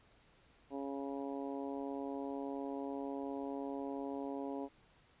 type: harmonic tone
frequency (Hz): 138.59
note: C#3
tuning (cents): 0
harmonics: 2 / 3 / 4 / 5 / 6 / 7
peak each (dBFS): -41 / -45 / -47 / -49 / -51 / -52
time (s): 0.7-4.69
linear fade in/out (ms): 50
effects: pink hiss -67 dBFS RMS until 5.2 s + resampled to 8000 Hz